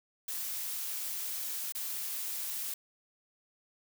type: noise with dropouts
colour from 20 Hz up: blue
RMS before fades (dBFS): -37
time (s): 0.28-2.74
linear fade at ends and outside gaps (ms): 5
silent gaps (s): 1.723-1.749
effects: none